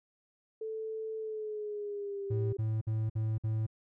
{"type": "tone with pitch glide", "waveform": "sine", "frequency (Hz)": [440, 394.3], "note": ["A4", "G4"], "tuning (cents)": [0, 10], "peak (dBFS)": -35, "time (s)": [0.61, 2.57], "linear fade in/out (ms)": 5, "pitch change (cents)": -190, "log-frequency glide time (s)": [1.18, 2.3]}
{"type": "tone bursts", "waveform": "triangle", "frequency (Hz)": 109.9, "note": "A2", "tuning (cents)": -2, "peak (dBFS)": -27, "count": 5, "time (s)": [2.3, 3.666], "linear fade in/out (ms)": 10, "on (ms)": 230, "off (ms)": 54}
{"effects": []}